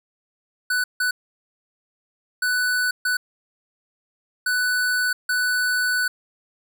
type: tone bursts at uneven times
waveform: square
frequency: 1491 Hz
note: F#6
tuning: 13 cents sharp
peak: -20 dBFS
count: 6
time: 0.7-0.84 / 1-1.11 / 2.42-2.91 / 3.05-3.17 / 4.46-5.13 / 5.29-6.08 s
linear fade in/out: 5 ms
effects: none